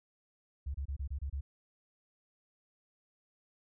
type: tone bursts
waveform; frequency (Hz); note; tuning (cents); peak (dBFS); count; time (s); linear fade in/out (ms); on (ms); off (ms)
sine; 69.2; C#2; -2; -34; 7; 0.66-1.41; 10; 84; 27
effects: none